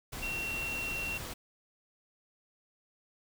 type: tone in noise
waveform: sine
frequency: 2733 Hz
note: F7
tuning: 38 cents flat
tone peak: -34 dBFS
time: 0.22-1.18 s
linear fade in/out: 10 ms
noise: pink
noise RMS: -41 dBFS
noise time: 0.12-1.34 s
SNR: +4 dB
effects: none